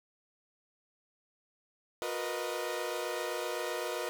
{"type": "chord", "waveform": "sawtooth", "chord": "B major seventh", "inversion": "second", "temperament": "equal with one note detuned", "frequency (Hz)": [360.5, 466.2, 493.9, 622.3], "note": ["F#4", "A#4", "B4", "D#5"], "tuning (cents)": [-45, 0, 0, 0], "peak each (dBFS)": [-36, -36, -35, -35], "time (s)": [2.02, 4.09], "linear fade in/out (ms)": 0, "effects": []}